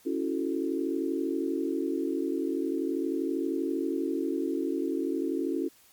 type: chord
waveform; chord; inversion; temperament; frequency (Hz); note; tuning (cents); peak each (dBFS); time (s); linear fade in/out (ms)
sine; F# minor seventh; second; equal; 277.2 / 329.6 / 370 / 440; C#4 / E4 / F#4 / A4; 0 / 0 / 0 / 0; -31 / -31 / -33 / -36; 0.05-5.69; 20
effects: white hiss -59 dBFS RMS until 5.92 s + MP3 96 kbps